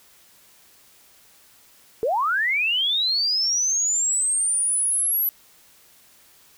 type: linear sweep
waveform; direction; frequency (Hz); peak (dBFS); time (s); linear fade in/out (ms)
sine; up; 416.8 to 11840; -19; 2.03-5.29; 0
effects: white hiss -54 dBFS RMS until 6.57 s